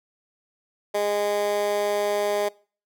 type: tone with high-pass filter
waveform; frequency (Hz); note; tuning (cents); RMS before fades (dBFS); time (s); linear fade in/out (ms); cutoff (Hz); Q
15% pulse; 205.6; G#3; -17; -24; 0.94-2.49; 10; 510; 3.1
effects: noise-tail reverb RT60 0.4 s tail -23 dB re dry